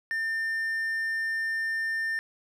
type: tone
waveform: triangle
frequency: 1800 Hz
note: A6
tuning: 39 cents sharp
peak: -25 dBFS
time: 0.11-2.19 s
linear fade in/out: 0 ms
effects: none